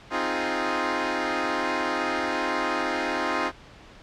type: chord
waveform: 10% pulse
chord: F minor seventh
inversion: second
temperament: equal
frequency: 261.6 / 311.1 / 349.2 / 415.3 Hz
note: C4 / Eb4 / F4 / Ab4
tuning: 0 / 0 / 0 / 0 cents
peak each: -22 / -21 / -21 / -24 dBFS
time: 0.1-3.52 s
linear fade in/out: 50 ms
effects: pink hiss -48 dBFS RMS until 4.02 s + low-pass 4000 Hz 12 dB/octave